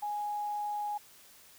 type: tone with quantisation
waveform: sine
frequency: 830.6 Hz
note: G#5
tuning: in tune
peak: -32 dBFS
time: 0.02-0.98 s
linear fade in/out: 10 ms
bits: 10
effects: white hiss -57 dBFS RMS until 1.58 s